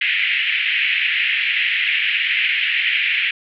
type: band-pass noise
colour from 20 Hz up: pink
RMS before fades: -19 dBFS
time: 0.01-3.31 s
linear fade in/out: 5 ms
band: 1900 to 3000 Hz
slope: 48 dB/octave
effects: none